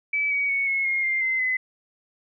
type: tone with pitch steps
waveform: sine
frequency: 2300 / 2259 / 2219 / 2180 / 2141 / 2103 / 2066 / 2029 Hz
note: D7 / C#7 / C#7 / C#7 / C7 / C7 / C7 / B6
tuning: -37 / +32 / +1 / -29 / +39 / +8 / -22 / +46 cents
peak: -21 dBFS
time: 0.13-1.57 s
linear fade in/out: 5 ms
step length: 180 ms
effects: none